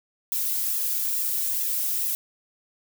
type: noise with flanger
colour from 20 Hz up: violet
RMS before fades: -26 dBFS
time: 0.32-2.15 s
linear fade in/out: 0 ms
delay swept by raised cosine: 1.3 to 3 ms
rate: 2.3 Hz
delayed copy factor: -1
effects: none